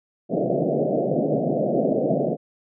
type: band-pass noise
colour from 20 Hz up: white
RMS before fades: -22 dBFS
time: 0.29-2.37 s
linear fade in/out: 50 ms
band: 130 to 690 Hz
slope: 96 dB/octave
effects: none